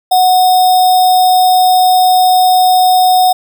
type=tone with sample-and-hold; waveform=sine; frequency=736 Hz; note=F#5; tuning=9 cents flat; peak=-5 dBFS; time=0.11-3.33 s; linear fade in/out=10 ms; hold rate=4410 Hz; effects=none